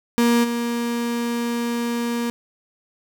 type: tone with level steps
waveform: 35% pulse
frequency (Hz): 236.3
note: A#3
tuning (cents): +24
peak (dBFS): -13 / -20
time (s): 0.18-2.3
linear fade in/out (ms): 0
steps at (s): 0.43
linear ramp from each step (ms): 20
effects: none